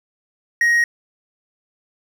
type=tone; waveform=triangle; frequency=1881 Hz; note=A#6; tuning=15 cents sharp; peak=-11 dBFS; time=0.61-0.84 s; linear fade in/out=2 ms; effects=none